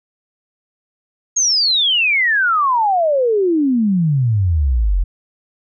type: exponential sweep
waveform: sine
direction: down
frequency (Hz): 6645 to 41.2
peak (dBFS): -12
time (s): 1.36-5.04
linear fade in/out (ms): 10
effects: none